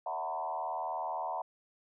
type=tone with frequency modulation; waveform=sine; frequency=820 Hz; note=G#5; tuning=22 cents flat; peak=-33 dBFS; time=0.06-1.42 s; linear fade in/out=5 ms; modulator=79.2 Hz; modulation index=2.4; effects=none